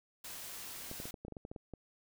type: noise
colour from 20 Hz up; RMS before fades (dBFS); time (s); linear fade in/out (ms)
white; -46; 0.24-1.11; 5
type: clicks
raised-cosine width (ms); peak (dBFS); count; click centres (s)
2; -31; 12; 0.914 / 1.001 / 1.055 / 1.142 / 1.25 / 1.282 / 1.323 / 1.368 / 1.451 / 1.515 / 1.562 / 1.737
effects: none